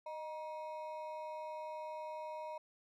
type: ring-modulated tone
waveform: triangle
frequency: 784 Hz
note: G5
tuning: in tune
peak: -37 dBFS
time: 0.06-2.58 s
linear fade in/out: 5 ms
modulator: 166 Hz
effects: none